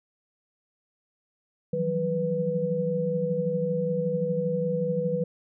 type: tone cluster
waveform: sine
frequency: 161.9 / 175.1 / 187.1 / 492.8 Hz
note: E3 / F3 / F#3 / B4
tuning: -31 / +5 / +20 / -4 cents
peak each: -31 / -34 / -32 / -26 dBFS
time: 1.73-5.24 s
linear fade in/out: 5 ms
effects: none